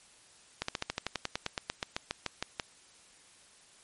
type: slowing click train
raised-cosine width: 0.2 ms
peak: -14 dBFS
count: 19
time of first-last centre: 0.62-2.598 s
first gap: 64 ms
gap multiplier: 1.06
effects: white hiss -59 dBFS RMS until 3.83 s + MP3 48 kbps